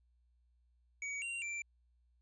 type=tone with pitch steps; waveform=square; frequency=2260 / 2763 / 2351 Hz; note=C#7 / F7 / D7; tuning=+33 / -19 / +1 cents; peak=-39 dBFS; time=1.02-1.62 s; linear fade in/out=2 ms; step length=200 ms; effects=added 60 Hz sine -69 dBFS peak until 2.21 s + resampled to 22050 Hz